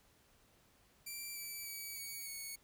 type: tone with pitch steps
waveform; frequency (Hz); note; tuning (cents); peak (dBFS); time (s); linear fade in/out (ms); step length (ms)
5% pulse; 2349 / 2315 / 2282 / 2249 / 2217; D7 / D7 / C#7 / C#7 / C#7; 0 / -25 / +50 / +24 / 0; -34; 1.06-2.56; 10; 300
effects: pink hiss -69 dBFS RMS until 2.63 s